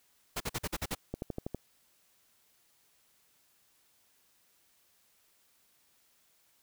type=noise bursts; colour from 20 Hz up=pink; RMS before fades=-34 dBFS; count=7; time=0.36-0.95 s; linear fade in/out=10 ms; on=44 ms; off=47 ms
type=click train; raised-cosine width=2 ms; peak=-22 dBFS; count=6; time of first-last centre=1.14-1.547 s; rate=12.3 Hz
effects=white hiss -69 dBFS RMS until 6.62 s